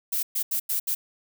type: noise bursts at uneven times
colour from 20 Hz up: violet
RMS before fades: -26 dBFS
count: 5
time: 0.12-0.23 / 0.35-0.43 / 0.51-0.6 / 0.69-0.8 / 0.87-0.95 s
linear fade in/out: 10 ms
effects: none